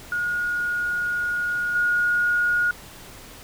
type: tone with level steps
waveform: sine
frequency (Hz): 1439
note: F#6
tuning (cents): -49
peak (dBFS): -22 / -18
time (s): 0.12-2.71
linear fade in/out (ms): 2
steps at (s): 1.75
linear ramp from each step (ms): 5
effects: pink hiss -43 dBFS RMS until 3.43 s